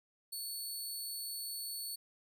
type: tone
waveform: 15% pulse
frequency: 4435 Hz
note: C#8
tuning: in tune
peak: -33 dBFS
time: 0.32-1.96 s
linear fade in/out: 10 ms
effects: none